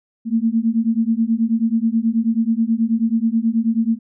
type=beating tone pair; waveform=sine; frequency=222.4 / 231.7 Hz; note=A3 / A#3; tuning=+19 / -10 cents; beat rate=9.3 Hz; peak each=-18 dBFS; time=0.25-3.99 s; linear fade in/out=50 ms; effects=none